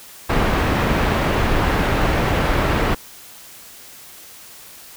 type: low-pass noise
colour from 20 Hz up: pink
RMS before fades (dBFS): -18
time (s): 0.29-2.95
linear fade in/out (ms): 10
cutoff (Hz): 2200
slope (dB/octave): 12
effects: white hiss -41 dBFS RMS until 4.96 s